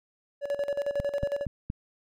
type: tone with tremolo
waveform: triangle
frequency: 569 Hz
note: C#5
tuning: 45 cents sharp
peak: -23 dBFS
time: 0.41-1.46 s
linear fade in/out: 50 ms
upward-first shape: square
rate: 11 Hz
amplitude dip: 75%
type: click train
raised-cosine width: 5 ms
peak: -19 dBFS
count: 4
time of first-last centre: 1-1.701 s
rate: 4.28 Hz
effects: none